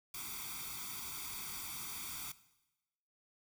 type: noise with comb filter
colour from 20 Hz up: white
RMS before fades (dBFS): -44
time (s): 0.14-2.32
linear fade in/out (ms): 5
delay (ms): 0.86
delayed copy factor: +0.95
effects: noise-tail reverb RT60 1.0 s tail -17 dB re dry